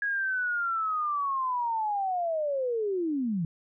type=linear sweep; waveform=sine; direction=down; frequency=1661.2 to 155.56 Hz; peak=-26 dBFS; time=0.02-3.45 s; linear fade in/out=2 ms; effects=none